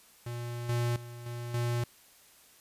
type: tone with level steps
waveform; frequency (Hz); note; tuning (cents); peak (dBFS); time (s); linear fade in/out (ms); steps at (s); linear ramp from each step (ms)
square; 119.6; A#2; +45; -36 / -28 / -43 / -37 / -29; 0.26-1.84; 5; 0.69 / 0.96 / 1.26 / 1.54; 2
effects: white hiss -59 dBFS RMS until 2.6 s + resampled to 32000 Hz